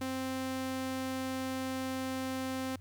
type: tone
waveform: sawtooth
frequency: 261.6 Hz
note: C4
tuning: in tune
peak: -30 dBFS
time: 0.01-2.76 s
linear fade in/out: 5 ms
effects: added 92 Hz sine -48 dBFS peak until 2.8 s + pink hiss -70 dBFS RMS until 2.8 s